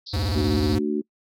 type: band-pass noise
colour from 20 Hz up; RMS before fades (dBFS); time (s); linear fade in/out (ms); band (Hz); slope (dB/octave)
pink; -37; 0.06-0.76; 10; 3800 to 5000; 96
type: tone with vibrato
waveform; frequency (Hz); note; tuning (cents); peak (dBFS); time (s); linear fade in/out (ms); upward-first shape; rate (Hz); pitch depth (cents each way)
square; 87.7; F2; +8; -23; 0.13-0.79; 10; square; 16; 270
type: harmonic tone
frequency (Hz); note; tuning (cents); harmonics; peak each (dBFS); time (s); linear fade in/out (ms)
74.4; D2; +23; 3 / 4 / 5; -26 / -26 / -26; 0.35-1.02; 20
effects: noise-tail reverb RT60 0.1 s tail -24 dB re dry